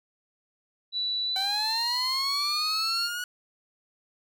sine tone with pitch glide, 3951 to 4359 Hz, B7 to C#8, 0 to -30 cents, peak -26 dBFS, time 0.92-3.1 s, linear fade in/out 50 ms, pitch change +170 cents, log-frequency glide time 1.24-2.23 s
sawtooth linear sweep, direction up, 758 to 1469 Hz, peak -27 dBFS, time 1.36-3.24 s, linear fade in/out 2 ms
effects none

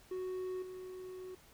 triangle tone with level steps, 370 Hz, F#4, in tune, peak -35 / -42 dBFS, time 0.11-1.35 s, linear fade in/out 5 ms, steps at 0.62 s, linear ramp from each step 5 ms, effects pink hiss -62 dBFS RMS until 1.53 s

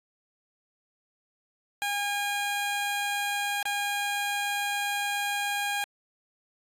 15% pulse tone with dropouts, 813 Hz, G#5, 37 cents flat, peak -21 dBFS, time 1.82-5.84 s, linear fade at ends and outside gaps 0 ms, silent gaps 3.627-3.655 s, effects AAC 64 kbps

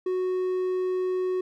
triangle tone, 368.8 Hz, F#4, 6 cents flat, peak -22 dBFS, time 0.06-1.41 s, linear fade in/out 5 ms, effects none

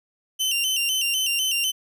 sawtooth tone with vibrato, 2914 Hz, F#7, 27 cents flat, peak -18 dBFS, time 0.39-1.72 s, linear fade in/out 20 ms, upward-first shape square, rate 4 Hz, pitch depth 81 cents each way, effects none

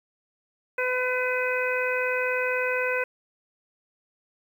harmonic tone, 504 Hz, B4, 35 cents sharp, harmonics 1 / 2 / 3 / 4 / 5, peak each -27 / -34 / -29 / -33 / -30 dBFS, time 0.78-3.04 s, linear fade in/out 5 ms, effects 9-bit

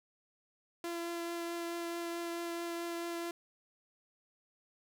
sawtooth tone with vibrato, 340.4 Hz, F4, 44 cents flat, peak -33 dBFS, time 0.84-3.31 s, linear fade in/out 2 ms, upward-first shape triangle, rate 4.6 Hz, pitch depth 11 cents each way, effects none

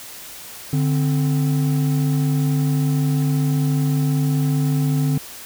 triangle tone pair together, 146.82 / 261.6 Hz, D3 / C4, 0 / 0 cents, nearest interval minor seventh, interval 1000 cents, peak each -15 / -21 dBFS, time 0.73-5.18 s, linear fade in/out 2 ms, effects white hiss -37 dBFS RMS until 5.45 s

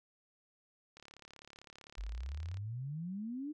click train, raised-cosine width 0.2 ms, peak -36 dBFS, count 58, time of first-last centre 0.97-2.571 s, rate 35.6 Hz
sine exponential sweep, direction up, 46.25 to 311.1 Hz, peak -38 dBFS, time 1.97-3.53 s, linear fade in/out 20 ms
effects none

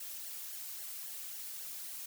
blue noise with flanger, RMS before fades -44 dBFS, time 0-2.06 s, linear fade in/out 5 ms, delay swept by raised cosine 0.79 to 3.09 ms, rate 3.7 Hz, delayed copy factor -0.75, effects none

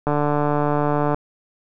click train, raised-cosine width 1 ms, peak -7 dBFS, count 159, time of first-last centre 0.07-1.145 s, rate 147 Hz, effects none

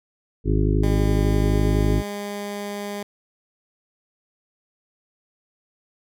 harmonic tone, 51.91 Hz, G#1, in tune, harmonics 1 / 2 / 3 / 5 / 6 / 7 / 8, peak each -20 / -23 / -25 / -27 / -28 / -28 / -29 dBFS, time 0.44-2.03 s, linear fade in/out 50 ms
15% pulse tone with pitch glide, 201.9 to 203.9 Hz, G#3 to G#3, -49 to -32 cents, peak -22 dBFS, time 0.83-3.03 s, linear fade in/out 5 ms, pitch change +17 cents, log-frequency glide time 1.23-1.97 s
effects none

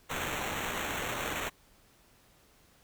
violet noise with sample-and-hold, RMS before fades -35 dBFS, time 0.09-1.5 s, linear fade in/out 20 ms, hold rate 4900 Hz, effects pink hiss -63 dBFS RMS until 2.83 s

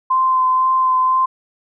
sine tone with vibrato, 1035 Hz, C6, 19 cents flat, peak -12 dBFS, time 0.1-1.26 s, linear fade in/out 10 ms, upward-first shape sine, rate 2 Hz, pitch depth 13 cents each way, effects none

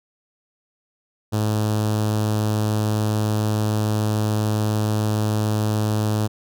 sawtooth tone with notch filter, 106.9 Hz, A2, 49 cents flat, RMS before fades -21 dBFS, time 1.32-6.28 s, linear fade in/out 20 ms, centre 2100 Hz, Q 1.1, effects none

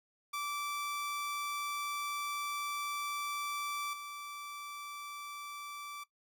sawtooth tone with level steps, 1164 Hz, D6, 16 cents flat, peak -32 / -39 dBFS, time 0.33-6.04 s, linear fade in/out 10 ms, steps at 3.93 s, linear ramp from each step 5 ms, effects noise-tail reverb RT60 0.1 s tail -17 dB re dry

